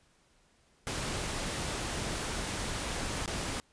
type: noise with dropouts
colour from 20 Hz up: pink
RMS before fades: -35 dBFS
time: 0.87-3.6 s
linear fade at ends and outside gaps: 0 ms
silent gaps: 3.259-3.277 s
effects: pink hiss -67 dBFS RMS until 3.72 s + resampled to 22050 Hz